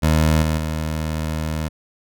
20% pulse tone with level steps, 78.4 Hz, D#2, 14 cents sharp, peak -9 / -13 / -17 dBFS, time 0.02-1.69 s, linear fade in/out 20 ms, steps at 0.42 / 0.57 s, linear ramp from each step 5 ms, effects none

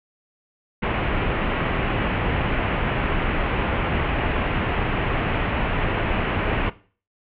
pink low-pass noise, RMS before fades -23 dBFS, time 0.82-6.7 s, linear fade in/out 10 ms, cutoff 2900 Hz, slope 48 dB/octave, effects noise-tail reverb RT60 0.4 s tail -17 dB re dry

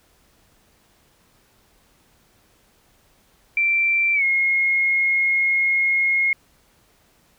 sine tone with pitch glide, 2349 to 2154 Hz, D7 to C7, 0 to +50 cents, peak -16 dBFS, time 3.57-6.33 s, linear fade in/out 2 ms, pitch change -150 cents, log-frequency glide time 4.14-4.24 s, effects pink hiss -59 dBFS RMS until 7.38 s

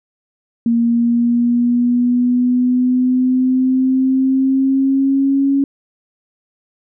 sine exponential sweep, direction up, 232.6 to 277.2 Hz, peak -11 dBFS, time 0.66-5.64 s, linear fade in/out 2 ms, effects none

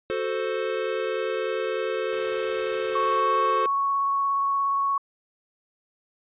square chord, F# diminished, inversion none, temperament equal, 370 / 440 / 523.3 Hz, F#4 / A4 / C5, 0 / 0 / 0 cents, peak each -32 / -29 / -30 dBFS, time 0.1-3.66 s, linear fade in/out 0 ms
white noise, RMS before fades -39 dBFS, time 2.11-3.21 s, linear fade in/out 20 ms
sine tone with vibrato, 1108.7 Hz, C#6, in tune, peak -21 dBFS, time 2.95-4.98 s, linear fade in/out 5 ms, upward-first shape triangle, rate 17 Hz, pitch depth 10 cents each way
effects resampled to 8000 Hz

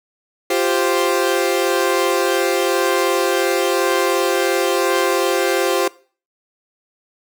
sawtooth chord, F suspended second, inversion none, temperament equal, 349.2 / 392 / 523.3 Hz, F4 / G4 / C5, 0 / 0 / 0 cents, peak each -16 dBFS, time 0.5-5.88 s, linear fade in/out 5 ms, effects noise-tail reverb RT60 0.4 s tail -20 dB re dry

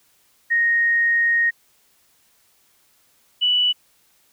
sine tone pair in turn, 1864.7 / 2960 Hz, A#6 / F#7, 0 / 0 cents, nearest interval minor sixth, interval 800 cents, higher second, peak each -15 dBFS, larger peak neither, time 0.5-1.51 / 3.41-3.73 s, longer first, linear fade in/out 20 ms, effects white hiss -60 dBFS RMS until 4.32 s

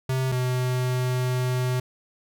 square tone pair in turn, 130.8 / 126.49 Hz, C3 / B2, 0 / +42 cents, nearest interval minor second, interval 58 cents, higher first, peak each -23 dBFS, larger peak neither, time 0.09-0.32 / 0.32-1.8 s, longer second, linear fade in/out 5 ms, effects none

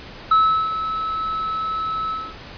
triangle tone with ADSR envelope, 1300 Hz, E6, 24 cents flat, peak -9 dBFS, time 0.31-2.35 s, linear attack 6 ms, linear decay 370 ms, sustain -11 dB, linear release 250 ms, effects pink hiss -38 dBFS RMS until 2.57 s + resampled to 11025 Hz

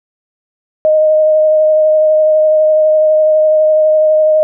sine tone with vibrato, 620 Hz, D#5, 6 cents flat, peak -6 dBFS, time 0.85-4.43 s, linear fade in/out 0 ms, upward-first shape triangle, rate 12 Hz, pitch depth 15 cents each way, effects none

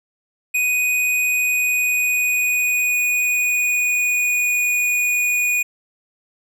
square tone with pitch glide, 2489 to 2462 Hz, D#7 to D#7, 0 to -19 cents, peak -17 dBFS, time 0.54-5.63 s, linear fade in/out 10 ms, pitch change -19 cents, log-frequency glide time 1.28-4.65 s, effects none

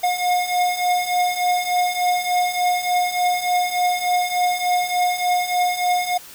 square beating tone pair, 716 / 719.4 Hz, F5 / F#5, +43 / -49 cents, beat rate 3.4 Hz, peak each -24 / -20 dBFS, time 0.03-6.18 s, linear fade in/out 10 ms, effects white hiss -41 dBFS RMS until 6.34 s

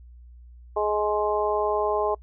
harmonic tone, 210 Hz, G#3, 19 cents sharp, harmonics 2 / 3 / 4 / 5, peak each -25 / -27 / -28 / -29 dBFS, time 0.76-2.15 s, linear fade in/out 10 ms, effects noise-tail reverb RT60 0.1 s tail -25 dB re dry + added 60 Hz sine -44 dBFS peak until 2.22 s

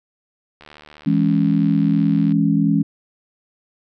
click train, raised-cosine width 0.3 ms, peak -25 dBFS, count 130, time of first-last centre 0.61-2.321 s, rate 75.4 Hz
sine chord, C# minor, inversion first, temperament equal, 164.81 / 207.7 / 277.2 Hz, E3 / G#3 / C#4, 0 / 0 / 0 cents, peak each -18 dBFS, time 1.06-2.83 s, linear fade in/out 10 ms
effects none

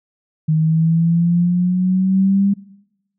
sine exponential sweep, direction up, 155.56 to 200.3 Hz, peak -12 dBFS, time 0.48-2.54 s, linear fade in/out 10 ms, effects noise-tail reverb RT60 0.9 s tail -20 dB re dry

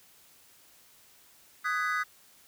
triangle chord, G# minor seventh, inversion second, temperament just, 1245.9 / 1495.1 / 1661.2 / 1993.5 Hz, D#6 / F#6 / G#6 / B6, +2 / +18 / 0 / +16 cents, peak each -29 / -31 / -34 / -33 dBFS, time 1.64-2.04 s, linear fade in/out 20 ms, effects white hiss -59 dBFS RMS until 2.47 s

